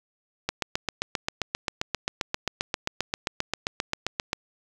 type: click train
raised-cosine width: 0.2 ms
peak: -8 dBFS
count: 30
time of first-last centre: 0.49-4.331 s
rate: 7.55 Hz
effects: 7-bit